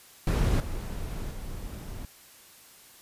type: noise with level steps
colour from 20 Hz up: brown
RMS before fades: -23 / -34 / -38 dBFS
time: 0.27-2.05 s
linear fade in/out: 2 ms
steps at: 0.6 / 1.31 s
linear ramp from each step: 2 ms
effects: white hiss -53 dBFS RMS until 3.01 s + resampled to 32000 Hz